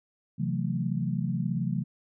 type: chord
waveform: sine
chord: F# half-diminished seventh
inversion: second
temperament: just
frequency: 133.2 / 166.5 / 185 / 222 Hz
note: C3 / E3 / F#3 / A3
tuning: +31 / +18 / 0 / +16 cents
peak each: -31 / -31 / -32 / -34 dBFS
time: 0.38-1.84 s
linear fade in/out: 20 ms
effects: none